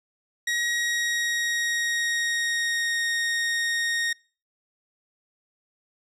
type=tone with pitch glide; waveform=sawtooth; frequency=1897 to 1860.1 Hz; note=A#6 to A#6; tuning=+30 to -4 cents; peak=-20 dBFS; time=0.47-4.13 s; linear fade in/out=5 ms; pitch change=-34 cents; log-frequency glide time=0.65-3.05 s; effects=noise-tail reverb RT60 0.4 s tail -26 dB re dry + low-pass 9000 Hz 12 dB/octave